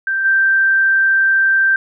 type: tone with level steps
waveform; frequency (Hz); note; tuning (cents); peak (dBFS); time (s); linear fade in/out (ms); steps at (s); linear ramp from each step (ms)
sine; 1568; G6; 0; -15 / -10; 0.07-1.76; 2; 0.24; 20
effects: none